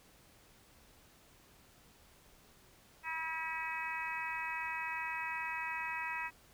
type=harmonic tone with a mistuned harmonic; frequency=322.7 Hz; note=E4; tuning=37 cents flat; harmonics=3 / 4 / 5 / 6 / 7 / 8; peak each=-41 / -48 / -46 / -42 / -48 / -42 dBFS; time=3.03-6.31 s; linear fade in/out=50 ms; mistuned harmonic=8; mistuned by=-21 cents; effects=pink hiss -63 dBFS RMS until 6.53 s